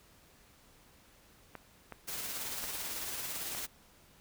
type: clicks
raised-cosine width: 0.5 ms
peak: -28 dBFS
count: 4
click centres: 1.553 / 1.923 / 2.639 / 3.549 s
type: noise with tremolo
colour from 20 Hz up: white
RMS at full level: -38 dBFS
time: 2.07-3.67 s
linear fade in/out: 20 ms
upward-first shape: sine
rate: 18 Hz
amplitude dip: 30%
effects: pink hiss -62 dBFS RMS until 4.2 s